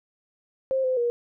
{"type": "tone with pitch steps", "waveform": "sine", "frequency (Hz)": [529, 514, 476.9], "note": ["C5", "C5", "A#4"], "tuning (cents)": [19, -31, 39], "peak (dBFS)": -21, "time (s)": [0.71, 1.1], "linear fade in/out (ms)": 0, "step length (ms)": 130, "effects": []}